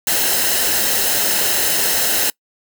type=noise with comb filter; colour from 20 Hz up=white; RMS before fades=-17 dBFS; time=0.07-2.3 s; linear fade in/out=2 ms; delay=0.86 ms; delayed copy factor=-0.55; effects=noise-tail reverb RT60 0.1 s tail -25 dB re dry